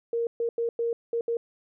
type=tone bursts at uneven times; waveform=sine; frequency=466.2 Hz; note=A#4; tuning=in tune; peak=-24 dBFS; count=6; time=0.13-0.27 / 0.4-0.49 / 0.58-0.69 / 0.79-0.93 / 1.13-1.21 / 1.28-1.37 s; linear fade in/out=2 ms; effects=none